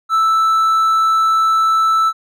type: tone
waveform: triangle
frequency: 1318.5 Hz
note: E6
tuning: in tune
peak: -9 dBFS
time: 0.09-2.13 s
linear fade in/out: 50 ms
effects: none